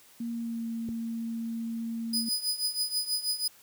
sine tone with pitch glide, 233.1 to 228.8 Hz, A#3 to A#3, 0 to -32 cents, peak -31 dBFS, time 0.2-2.29 s, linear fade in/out 5 ms, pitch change -32 cents, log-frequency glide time 0.31-0.67 s
click, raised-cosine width 3 ms, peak -26 dBFS, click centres 0.888 s
sawtooth tone with tremolo, 4978 Hz, D#8, in tune, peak -22 dBFS, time 2.13-3.48 s, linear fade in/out 5 ms, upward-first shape triangle, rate 6.2 Hz, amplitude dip 85%
effects white hiss -57 dBFS RMS until 3.62 s + high-pass 60 Hz 12 dB/octave

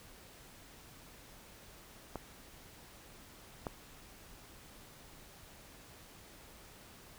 clicks, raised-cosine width 1 ms, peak -25 / -23 dBFS, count 2, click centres 2.157 / 3.668 s, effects pink hiss -56 dBFS RMS until 7.18 s

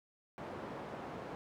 white band-pass noise, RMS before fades -45 dBFS, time 0.38-1.35 s, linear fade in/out 0 ms, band 100 to 800 Hz, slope 12 dB/octave, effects none

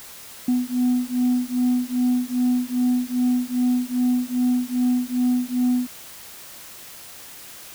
sine beating tone pair, 247.3 / 249.8 Hz, B3 / B3, +3 / +20 cents, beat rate 2.5 Hz, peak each -20 / -20 dBFS, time 0.48-5.87 s, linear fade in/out 5 ms, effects tanh soft clip ceiling -14 dBFS + white hiss -41 dBFS RMS until 7.74 s

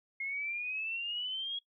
sine exponential sweep, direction up, 2143 to 3322 Hz, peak -34 dBFS, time 0.2-1.59 s, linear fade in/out 5 ms, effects noise-tail reverb RT60 0.1 s tail -21 dB re dry

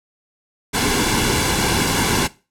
pink noise with comb filter, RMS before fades -18 dBFS, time 0.73-2.28 s, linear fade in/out 20 ms, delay 1.6 ms, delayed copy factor -0.6, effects noise-tail reverb RT60 0.3 s tail -19 dB re dry + low-pass 11000 Hz 12 dB/octave

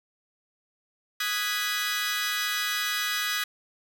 20% pulse chord, G# minor seventh, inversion second, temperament equal, 1244.5 / 1480 / 1661.2 / 1975.5 Hz, D#6 / F#6 / G#6 / B6, 0 / 0 / 0 / 0 cents, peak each -28 / -30 / -26 / -26 dBFS, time 1.2-3.44 s, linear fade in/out 5 ms, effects none

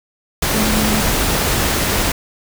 sine tone in noise, 215.3 Hz, A3, 37 cents flat, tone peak -18 dBFS, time 0.54-1.01 s, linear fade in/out 5 ms, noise pink, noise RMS -17 dBFS, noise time 0.42-2.12 s, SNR -4 dB, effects none

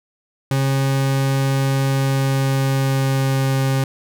40% pulse tone with pitch glide, 135.7 to 134.37 Hz, C#3 to C3, -36 to +46 cents, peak -15 dBFS, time 0.51-3.84 s, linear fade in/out 2 ms, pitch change -18 cents, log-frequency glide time 1.87-3.6 s, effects none

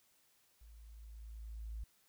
sine tone with level ramp, 55 Hz, A1, in tune, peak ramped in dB -55 to -40 dBFS, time 0.61-1.84 s, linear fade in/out 5 ms, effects white hiss -72 dBFS RMS until 2.08 s

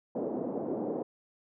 pink band-pass noise, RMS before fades -34 dBFS, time 0.15-1.03 s, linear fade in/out 5 ms, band 220 to 620 Hz, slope 24 dB/octave, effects none

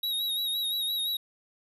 square tone with vibrato, 3814 Hz, A#7, 39 cents sharp, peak -28 dBFS, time 0.03-1.17 s, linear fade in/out 5 ms, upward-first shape sine, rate 5.8 Hz, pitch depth 47 cents each way, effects none

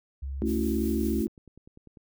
sine tone with pitch glide, 68.1 to 70.38 Hz, C#2 to C#2, -30 to +27 cents, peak -31 dBFS, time 0.22-1.22 s, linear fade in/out 10 ms, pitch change +57 cents, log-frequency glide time 0.38-0.55 s
sine chord, F# minor seventh, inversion first, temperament equal, 220 / 277.2 / 329.6 / 370 Hz, A3 / C#4 / E4 / F#4, 0 / 0 / 0 / 0 cents, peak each -28 / -32 / -30 / -33 dBFS, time 0.42-1.27 s, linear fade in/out 0 ms
blue noise with tremolo, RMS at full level -43 dBFS, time 0.45-1.27 s, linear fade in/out 50 ms, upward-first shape triangle, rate 5.3 Hz, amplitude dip 35%
click train, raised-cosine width 3 ms, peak -37 dBFS, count 9, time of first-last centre 1.18-1.972 s, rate 10.1 Hz
effects none

